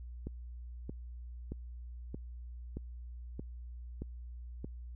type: click train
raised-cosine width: 3 ms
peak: -27 dBFS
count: 8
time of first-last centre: 0.27-4.645 s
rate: 1.6 Hz
effects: added 60 Hz sine -43 dBFS peak until 4.95 s